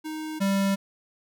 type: tone pair in turn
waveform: square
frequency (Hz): 311.5 / 196.29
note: D#4 / G3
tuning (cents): +2 / +3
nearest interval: minor sixth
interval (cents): 799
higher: first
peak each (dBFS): -32 / -22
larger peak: second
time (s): 0.04-0.4 / 0.4-0.76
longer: neither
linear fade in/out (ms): 20
effects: none